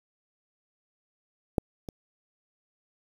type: clicks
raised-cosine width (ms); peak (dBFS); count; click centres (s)
2; -9 / -24; 2; 1.582 / 1.888
effects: 7-bit